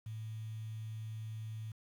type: tone with quantisation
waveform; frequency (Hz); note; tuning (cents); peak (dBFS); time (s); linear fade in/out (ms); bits
sine; 110; A2; 0; -40; 0.06-1.72; 5; 10
effects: none